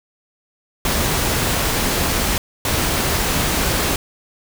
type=noise bursts at uneven times; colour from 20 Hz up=pink; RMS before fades=-19 dBFS; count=2; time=0.85-2.38 / 2.65-3.96 s; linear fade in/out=2 ms; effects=none